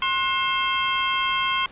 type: harmonic tone with a mistuned harmonic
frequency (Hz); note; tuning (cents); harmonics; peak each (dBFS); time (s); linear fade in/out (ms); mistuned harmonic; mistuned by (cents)
532; C5; +29; 2 / 3 / 4 / 5 / 6; -24 / -31 / -28 / -30 / -26; 0.02-1.66; 2; 3; -150
effects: pink hiss -46 dBFS RMS until 1.71 s + resampled to 8000 Hz